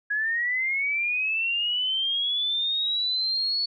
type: linear sweep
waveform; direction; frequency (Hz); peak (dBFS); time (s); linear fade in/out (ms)
sine; up; 1661.2 to 4435; -23; 0.1-3.66; 10
effects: none